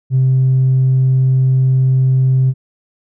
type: tone with tanh clipping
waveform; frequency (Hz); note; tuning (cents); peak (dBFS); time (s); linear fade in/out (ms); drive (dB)
triangle; 130.81; C3; 0; -9; 0.1-2.54; 50; 5
effects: none